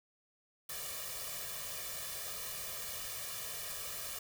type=noise with comb filter; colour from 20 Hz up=white; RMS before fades=-42 dBFS; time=0.69-4.19 s; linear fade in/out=5 ms; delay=1.7 ms; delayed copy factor=+1; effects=none